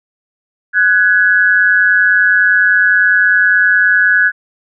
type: tone pair together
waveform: sine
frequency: 1485.8 / 1676 Hz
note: F#6 / G#6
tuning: +7 / +15 cents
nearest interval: major second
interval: 208 cents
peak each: -10 dBFS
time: 0.73-4.32 s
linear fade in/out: 50 ms
effects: none